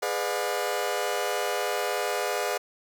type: chord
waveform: sawtooth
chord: G# diminished seventh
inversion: none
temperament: just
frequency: 415.3 / 498.4 / 598 / 717.6 Hz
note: G#4 / B4 / D5 / F5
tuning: 0 / +16 / +31 / +47 cents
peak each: -28 dBFS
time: 0.02-2.58 s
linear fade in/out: 10 ms
effects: none